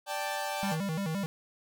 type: chord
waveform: sawtooth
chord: D suspended fourth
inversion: none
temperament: equal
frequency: 587.3 / 784 / 880 Hz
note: D5 / G5 / A5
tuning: 0 / 0 / 0 cents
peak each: -33 / -32 / -33 dBFS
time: 0.06-0.78 s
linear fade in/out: 50 ms
type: tone with vibrato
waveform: square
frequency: 177.6 Hz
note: F3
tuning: 29 cents sharp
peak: -31 dBFS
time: 0.63-1.26 s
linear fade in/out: 0 ms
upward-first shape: square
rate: 5.8 Hz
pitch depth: 190 cents each way
effects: none